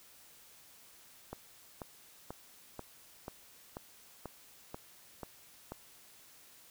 click train, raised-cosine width 1 ms, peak -27 dBFS, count 10, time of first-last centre 1.33-5.72 s, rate 2.05 Hz, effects white hiss -59 dBFS RMS until 6.7 s

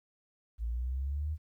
sine exponential sweep, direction up, 55 to 79.5 Hz, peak -31 dBFS, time 0.58-1.38 s, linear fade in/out 50 ms, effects 12-bit

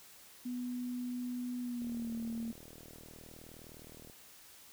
sine tone with pitch glide, 246.9 to 229 Hz, B3 to A#3, 0 to -31 cents, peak -36 dBFS, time 0.45-2.52 s, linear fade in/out 10 ms, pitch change -131 cents, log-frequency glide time 1.6-2.12 s
click train, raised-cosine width 2 ms, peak -40 dBFS, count 91, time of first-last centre 1.82-4.098 s, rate 39.5 Hz
effects white hiss -57 dBFS RMS until 4.72 s

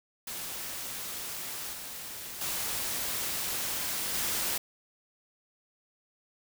white noise with level steps, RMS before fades -38 / -41 / -33 / -31 dBFS, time 0.27-4.58 s, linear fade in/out 5 ms, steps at 1.73 / 2.41 / 4.14 s, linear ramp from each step 2 ms, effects none

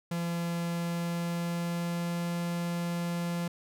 45% pulse tone with pitch glide, 170.6 to 172.18 Hz, F3 to F3, -40 to -24 cents, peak -30 dBFS, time 0.11-3.48 s, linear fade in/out 5 ms, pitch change +16 cents, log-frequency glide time 0.7-2.39 s, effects none

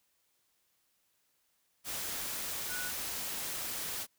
sine tone in noise, 1473 Hz, F#6, 8 cents flat, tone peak -39 dBFS, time 2.68-2.92 s, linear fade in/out 50 ms, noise white, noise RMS -38 dBFS, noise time 1.84-4.07 s, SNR -4 dB, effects white hiss -75 dBFS RMS until 4.18 s

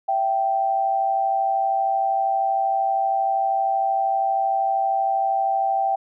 sine tone pair together, 666.2 / 779 Hz, E5 / G5, +18 / -11 cents, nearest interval minor third, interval 271 cents, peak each -26 / -19 dBFS, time 0.08-5.96 s, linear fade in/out 10 ms, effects none

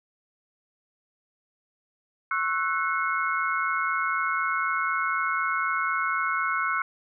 sine tone cluster, 1093 / 1321 / 1485 / 2173 Hz, C#6 / E6 / F#6 / C#7, -25 / +3 / +6 / -35 cents, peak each -30 / -28 / -28 / -32 dBFS, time 2.31-6.82 s, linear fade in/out 2 ms, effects none

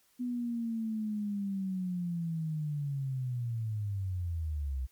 sine linear sweep, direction down, 248.8 to 62.7 Hz, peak -31 dBFS, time 0.19-4.87 s, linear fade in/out 20 ms, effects white hiss -68 dBFS RMS until 4.91 s + MP3 96 kbps

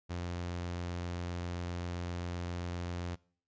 sawtooth tone, 87.6 Hz, F2, 6 cents sharp, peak -32 dBFS, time 0.09-3.16 s, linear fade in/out 20 ms, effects noise-tail reverb RT60 0.5 s tail -23 dB re dry + resampled to 16000 Hz

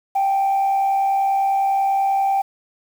sine tone with frequency modulation, 784 Hz, G5, in tune, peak -14 dBFS, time 0.15-2.42 s, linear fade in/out 10 ms, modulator 70.2 Hz, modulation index 0.27, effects tanh soft clip ceiling -13 dBFS + 7-bit

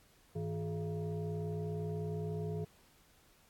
sine tone with frequency modulation, 160.9 Hz, E3, 42 cents flat, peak -35 dBFS, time 0.35-2.65 s, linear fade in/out 10 ms, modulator 262 Hz, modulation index 1.2, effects pink hiss -66 dBFS RMS until 3.49 s + AAC 64 kbps

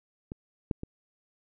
clicks, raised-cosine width 3 ms, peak -24 / -15 / -23 dBFS, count 3, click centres 0.319 / 0.712 / 0.834 s, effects none

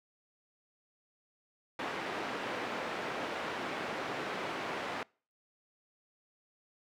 pink band-pass noise, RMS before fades -38 dBFS, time 1.79-5.03 s, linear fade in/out 2 ms, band 320 to 2400 Hz, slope 12 dB/octave, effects noise-tail reverb RT60 0.4 s tail -26 dB re dry

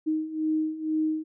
sine beating tone pair, 311.1 / 313.2 Hz, D#4 / D#4, 0 / +11 cents, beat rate 2.1 Hz, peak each -30 / -26 dBFS, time 0.06-1.24 s, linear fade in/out 20 ms, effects none

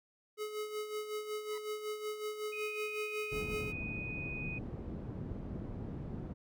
square tone with tremolo, 425.1 Hz, G#4, 40 cents sharp, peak -36 dBFS, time 0.37-3.73 s, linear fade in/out 50 ms, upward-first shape sine, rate 5.4 Hz, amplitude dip 60%
15% pulse tone with exponential growth, 989 Hz, B5, 2 cents sharp, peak -40 dBFS, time 1.4-1.58 s, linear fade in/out 2 ms, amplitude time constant 38 ms
sine tone, 2489 Hz, D#7, in tune, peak -40 dBFS, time 2.52-4.59 s, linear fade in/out 10 ms
white low-pass noise, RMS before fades -42 dBFS, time 3.31-6.34 s, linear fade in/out 20 ms, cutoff 220 Hz, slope 12 dB/octave
effects none

